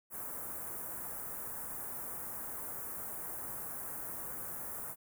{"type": "band-stop noise", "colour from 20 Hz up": "white", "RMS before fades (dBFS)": -42, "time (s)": [0.1, 4.96], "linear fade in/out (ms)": 50, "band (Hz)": [1500, 9700], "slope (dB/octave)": 24, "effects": []}